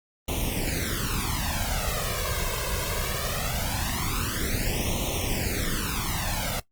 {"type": "noise with flanger", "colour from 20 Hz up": "pink", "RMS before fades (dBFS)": -28, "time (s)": [0.28, 6.6], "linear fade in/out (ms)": 5, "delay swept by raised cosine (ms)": [0.31, 1.91], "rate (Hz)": 0.21, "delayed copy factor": 1, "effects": ["noise-tail reverb RT60 0.1 s tail -19 dB re dry", "Opus 24 kbps"]}